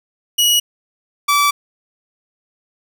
sawtooth tone pair in turn, 2912 / 1155.6 Hz, F#7 / D6, -28 / -28 cents, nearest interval octave + major third, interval 1600 cents, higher first, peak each -8 dBFS, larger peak neither, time 0.38-0.6 / 1.28-1.51 s, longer second, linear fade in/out 10 ms, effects none

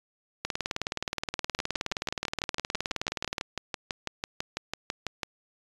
two click trains, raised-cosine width 0.2 ms, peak -12 / -13 dBFS, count 57 / 23, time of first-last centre 0.45-3.382 / 1.59-5.232 s, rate 19.1 / 6.04 Hz, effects resampled to 24000 Hz

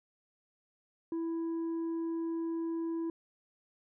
triangle tone with tanh clipping, 330.5 Hz, E4, 5 cents sharp, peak -33 dBFS, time 1.12-3.1 s, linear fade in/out 2 ms, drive 8 dB, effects none

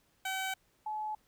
15% pulse / sine tone pair in turn, 763 / 856.4 Hz, G5 / A5, -47 / -47 cents, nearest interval major second, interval 200 cents, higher second, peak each -27 / -34 dBFS, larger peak first, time 0.25-0.54 / 0.86-1.15 s, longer neither, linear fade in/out 5 ms, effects pink hiss -71 dBFS RMS until 1.27 s

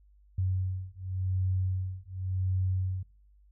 sine beating tone pair, 92.9 / 93.8 Hz, F#2 / F#2, +7 / +24 cents, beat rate 0.9 Hz, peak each -31 dBFS, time 0.38-3.03 s, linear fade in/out 5 ms, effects noise-tail reverb RT60 0.5 s tail -24 dB re dry + added 50 Hz sine -57 dBFS peak until 3.51 s

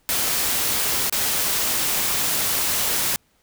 white noise with dropouts, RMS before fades -22 dBFS, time 0.09-3.16 s, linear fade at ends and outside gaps 0 ms, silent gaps 1.097-1.125 s, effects pink hiss -63 dBFS RMS until 3.42 s

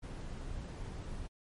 brown noise, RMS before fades -42 dBFS, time 0.02-1.28 s, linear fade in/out 20 ms, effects MP3 48 kbps

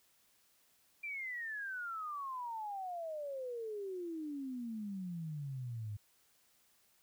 sine exponential sweep, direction down, 2387 to 101.2 Hz, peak -39 dBFS, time 1.03-5.97 s, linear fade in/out 10 ms, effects white hiss -71 dBFS RMS until 7.02 s

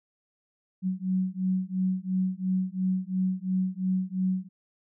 sine beating tone pair, 185 / 187.9 Hz, F#3 / F#3, 0 / +27 cents, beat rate 2.9 Hz, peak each -28 dBFS, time 0.82-4.49 s, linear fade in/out 50 ms, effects none

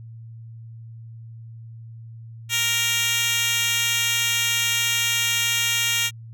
10% pulse tone with high-pass filter, 466.2 Hz, A#4, in tune, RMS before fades -22 dBFS, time 2.49-6.11 s, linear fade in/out 50 ms, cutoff 3100 Hz, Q 1.3, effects added 114 Hz sine -37 dBFS peak until 6.33 s

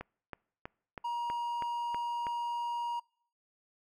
click train, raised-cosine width 0.5 ms, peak -25 dBFS, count 8, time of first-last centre 0.01-2.268 s, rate 3.1 Hz
triangle tone, 949 Hz, A#5, 31 cents sharp, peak -30 dBFS, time 1.04-3 s, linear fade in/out 10 ms
effects noise-tail reverb RT60 0.6 s tail -26 dB re dry

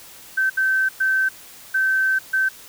sine tone bursts at uneven times, 1545 Hz, G6, 26 cents flat, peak -16 dBFS, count 5, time 0.37-0.5 / 0.57-0.89 / 1-1.29 / 1.74-2.19 / 2.33-2.49 s, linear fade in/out 10 ms, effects white hiss -43 dBFS RMS until 2.68 s

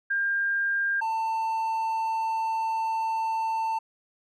sine / triangle tone pair in turn, 1602 / 893.7 Hz, G6 / A5, +37 / +27 cents, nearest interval minor seventh, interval 1010 cents, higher first, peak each -23 dBFS, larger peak neither, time 0.1-1.01 / 1.01-3.79 s, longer second, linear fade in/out 10 ms, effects none

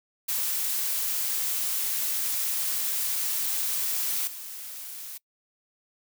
blue noise with level steps, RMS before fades -28 / -39 dBFS, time 0.28-5.18 s, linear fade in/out 10 ms, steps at 4.27 s, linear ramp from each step 5 ms, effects noise-tail reverb RT60 0.1 s tail -24 dB re dry

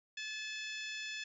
harmonic tone with a mistuned harmonic, 864 Hz, A5, 32 cents flat, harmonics 2 / 3 / 4 / 5 / 6 / 7 / 8, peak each -45 / -44 / -46 / -54 / -50 / -57 / -55 dBFS, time 0.17-1.24 s, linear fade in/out 5 ms, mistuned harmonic 8, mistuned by +30 cents, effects none

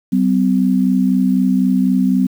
sine tone pair together, 191.03 / 255 Hz, G3 / C4, -44 / -44 cents, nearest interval perfect fourth, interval 500 cents, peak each -14 dBFS, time 0.12-2.27 s, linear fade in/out 10 ms, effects 7-bit

